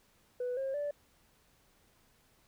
sine tone with pitch steps, 495.1 / 536.8 / 582 Hz, B4 / C5 / D5, +4 / +44 / -16 cents, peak -31 dBFS, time 0.4-0.91 s, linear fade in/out 5 ms, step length 170 ms, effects tanh soft clip ceiling -30 dBFS + pink hiss -68 dBFS RMS until 2.47 s

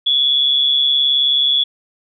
sine tone with amplitude modulation, 3400 Hz, G#7, 40 cents sharp, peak -9 dBFS, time 0.06-1.64 s, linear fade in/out 10 ms, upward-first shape sine, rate 139 Hz, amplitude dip 60%, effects none

